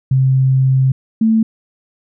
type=tone pair in turn; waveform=sine; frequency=132.1 / 222.2 Hz; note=C3 / A3; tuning=+17 / +17 cents; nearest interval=major sixth; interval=900 cents; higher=second; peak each=-9 dBFS; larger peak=neither; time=0.11-0.92 / 1.21-1.43 s; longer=first; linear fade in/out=5 ms; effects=none